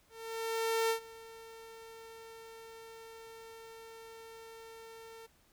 sawtooth tone with ADSR envelope, 452.1 Hz, A4, 47 cents sharp, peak -24 dBFS, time 0.09-5.27 s, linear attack 810 ms, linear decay 97 ms, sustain -21 dB, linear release 16 ms, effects pink hiss -68 dBFS RMS until 5.52 s

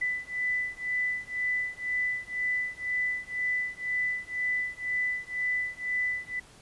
sine beating tone pair, 1992 / 1994 Hz, B6 / B6, +14 / +16 cents, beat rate 2 Hz, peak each -31 dBFS, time 0.01-6.4 s, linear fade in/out 10 ms, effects pink hiss -54 dBFS RMS until 6.61 s + resampled to 24000 Hz

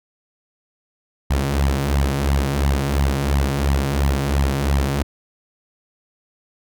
sawtooth tone with flanger, 69.3 Hz, C#2, in tune, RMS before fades -19 dBFS, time 1.3-5.03 s, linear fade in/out 10 ms, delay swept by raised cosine 0.97 to 6.77 ms, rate 2.9 Hz, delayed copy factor +0.7, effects none

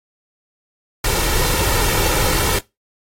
pink noise with comb filter, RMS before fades -18 dBFS, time 1.04-2.59 s, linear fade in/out 5 ms, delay 2.2 ms, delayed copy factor +0.55, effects noise-tail reverb RT60 0.2 s tail -20 dB re dry + AAC 48 kbps

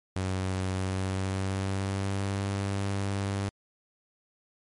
sawtooth tone with pitch glide, 94 to 98.9 Hz, F#2 to G2, +28 to +16 cents, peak -24 dBFS, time 0.16-3.49 s, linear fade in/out 0 ms, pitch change +88 cents, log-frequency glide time 0.74-2.4 s, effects MP3 48 kbps

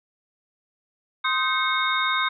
sine tone cluster, 1046 / 1252 / 1551 / 2175 / 3696 Hz, C6 / D#6 / G6 / C#7 / A#7, -1 / +10 / -19 / -33 / -16 cents, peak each -27 dBFS, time 1.24-2.29 s, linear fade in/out 10 ms, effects none

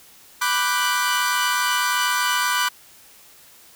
sawtooth chord, G major seventh, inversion first, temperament equal, 987.8 / 1174.7 / 1480 / 1568 Hz, B5 / D6 / F#6 / G6, 0 / 0 / 0 / 0 cents, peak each -20 / -21 / -20 / -25 dBFS, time 0.41-2.69 s, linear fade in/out 10 ms, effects white hiss -49 dBFS RMS until 3.75 s

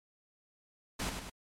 pink noise with echo, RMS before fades -35 dBFS, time 0.99-1.1 s, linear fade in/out 10 ms, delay 100 ms, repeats 2, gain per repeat -5 dB, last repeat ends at 1.3 s, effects low-pass 10000 Hz 12 dB/octave + MP3 96 kbps

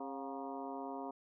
harmonic tone with a mistuned harmonic, 135.5 Hz, C#3, 39 cents flat, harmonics 2 / 3 / 4 / 5 / 6 / 7 / 8 / 9, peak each -45 / -48 / -51 / -46 / -56 / -47 / -55 / -57 dBFS, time 0-1.11 s, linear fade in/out 5 ms, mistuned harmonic 5, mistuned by +74 cents, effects none

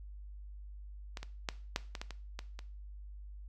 clicks, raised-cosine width 0.2 ms, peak -23 / -26 / -16 / -14 / -22 / -22 / -26 / -23 / -28 dBFS, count 9, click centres 1.172 / 1.23 / 1.488 / 1.761 / 1.952 / 2.015 / 2.107 / 2.391 / 2.591 s, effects noise-tail reverb RT60 0.4 s tail -17 dB re dry + added 50 Hz sine -45 dBFS peak until 3.48 s

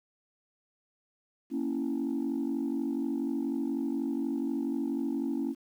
sine chord, A# diminished, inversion none, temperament equal, 233.1 / 277.2 / 329.6 Hz, A#3 / C#4 / E4, 0 / 0 / 0 cents, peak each -33 / -30 / -33 dBFS, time 1.5-5.55 s, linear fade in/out 50 ms, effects tanh soft clip ceiling -24 dBFS + 10-bit

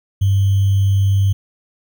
sine tone with sample-and-hold, 98 Hz, G2, in tune, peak -11 dBFS, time 0.21-1.33 s, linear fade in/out 10 ms, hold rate 3150 Hz, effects none

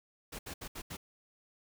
pink noise bursts at uneven times, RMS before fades -43 dBFS, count 5, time 0.32-0.39 / 0.46-0.54 / 0.61-0.68 / 0.75-0.82 / 0.9-0.97 s, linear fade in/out 10 ms, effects none

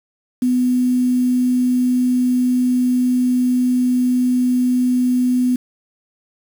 sine tone with quantisation, 249.9 Hz, B3, 21 cents sharp, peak -13 dBFS, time 0.42-5.56 s, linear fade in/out 5 ms, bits 6, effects none

